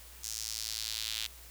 sawtooth tone with high-pass filter sweep, 110 Hz, A2, in tune, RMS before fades -38 dBFS, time 0.23-1.27 s, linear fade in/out 10 ms, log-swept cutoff 6100 to 3400 Hz, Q 2.2, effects added 60 Hz sine -53 dBFS peak until 1.5 s + white hiss -53 dBFS RMS until 1.5 s

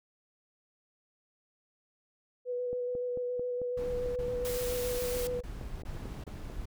sine tone with vibrato, 493.1 Hz, B4, 3 cents flat, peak -31 dBFS, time 2.45-5.43 s, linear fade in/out 50 ms, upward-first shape square, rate 7.1 Hz, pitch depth 11 cents each way
click train, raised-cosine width 2 ms, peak -30 dBFS, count 18, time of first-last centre 2.73-6.499 s, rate 4.51 Hz
brown noise bursts, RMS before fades -40 dBFS, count 7, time 3.77-6.656 s, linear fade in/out 5 ms, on 390 ms, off 26 ms
white high-pass noise, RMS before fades -40 dBFS, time 4.45-5.27 s, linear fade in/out 0 ms, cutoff 190 Hz, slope 48 dB/octave
effects none

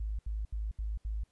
sine tone bursts, 53.1 Hz, G#1, 39 cents sharp, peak -32 dBFS, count 5, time 0-1.238 s, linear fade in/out 5 ms, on 190 ms, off 72 ms, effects pink hiss -75 dBFS RMS until 1.31 s + resampled to 24000 Hz

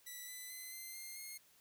5% pulse tone with pitch steps, 1967 / 2001 / 2036 / 2072 / 2108 / 2145 Hz, B6 / B6 / C7 / C7 / C7 / C7, -7 / +22 / -48 / -17 / +12 / +42 cents, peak -37 dBFS, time 0.06-1.38 s, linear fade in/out 10 ms, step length 220 ms, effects white hiss -68 dBFS RMS until 1.6 s

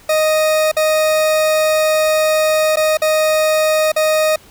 40% pulse tone with dropouts, 622.3 Hz, D#5, in tune, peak -11 dBFS, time 0.09-4.36 s, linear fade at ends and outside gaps 5 ms, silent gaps 0.716-0.766 / 2.759-2.769 / 2.972-3.018 / 3.919-3.962 s, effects pink hiss -45 dBFS RMS until 4.5 s

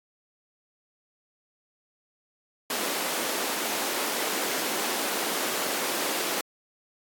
pink high-pass noise, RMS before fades -29 dBFS, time 2.7-6.41 s, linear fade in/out 2 ms, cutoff 270 Hz, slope 24 dB/octave, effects AAC 64 kbps

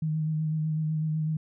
sine tone with vibrato, 156 Hz, D#3, 5 cents sharp, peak -25 dBFS, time 0.02-1.37 s, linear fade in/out 5 ms, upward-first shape sine, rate 8 Hz, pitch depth 24 cents each way, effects none

